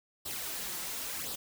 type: noise with flanger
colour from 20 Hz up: white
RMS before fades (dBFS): -38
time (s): 0.25-1.36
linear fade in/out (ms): 10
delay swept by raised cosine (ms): 0.22 to 5.62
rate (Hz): 0.95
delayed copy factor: +0.55
effects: none